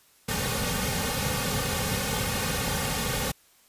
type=noise with comb filter; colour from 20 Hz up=pink; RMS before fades=-28 dBFS; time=0.28-3.32 s; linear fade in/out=10 ms; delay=3 ms; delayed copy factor=-0.95; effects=white hiss -60 dBFS RMS until 3.68 s + resampled to 32000 Hz